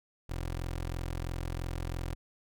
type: tone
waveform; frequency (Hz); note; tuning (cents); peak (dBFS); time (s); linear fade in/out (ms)
20% pulse; 43; F1; -26; -29; 0.29-2.15; 10
effects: none